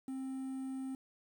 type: tone with quantisation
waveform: triangle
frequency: 264.2 Hz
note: C4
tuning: 17 cents sharp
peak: -36 dBFS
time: 0.08-0.95 s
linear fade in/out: 2 ms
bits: 10
effects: none